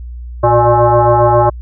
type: tone with frequency modulation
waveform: sine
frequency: 115.8 Hz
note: A#2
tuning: 11 cents flat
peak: -6 dBFS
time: 0.43-1.5 s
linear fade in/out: 10 ms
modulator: 239 Hz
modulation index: 4
effects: added 60 Hz sine -24 dBFS peak until 1.61 s